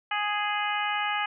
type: harmonic tone with a mistuned harmonic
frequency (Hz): 415.3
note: G#4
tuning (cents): 0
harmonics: 2 / 3 / 4 / 5 / 6 / 7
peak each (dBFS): -30 / -32 / -33 / -34 / -35 / -35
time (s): 0.11-1.26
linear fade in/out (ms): 5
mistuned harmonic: 7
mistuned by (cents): +20
effects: none